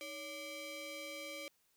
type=ring-modulated tone; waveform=sawtooth; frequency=877 Hz; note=A5; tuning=6 cents flat; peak=-37 dBFS; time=0.01-1.48 s; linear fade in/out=0 ms; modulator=1440 Hz; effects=white hiss -75 dBFS RMS until 1.76 s